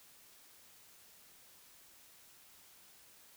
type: silence
effects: white hiss -61 dBFS RMS until 3.36 s